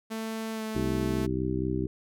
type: tone with pitch glide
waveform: sawtooth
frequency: 222.1 to 218.8 Hz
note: A3 to A3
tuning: +16 to -9 cents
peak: -28 dBFS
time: 0.1-1.27 s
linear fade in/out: 20 ms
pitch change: -25 cents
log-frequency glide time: 0.53-0.63 s
type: harmonic tone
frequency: 64.3 Hz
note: C2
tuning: 30 cents flat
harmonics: 1 / 2 / 3 / 4 / 5 / 6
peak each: -35 / -33 / -35 / -35 / -32 / -33 dBFS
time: 0.75-1.87 s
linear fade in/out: 5 ms
effects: none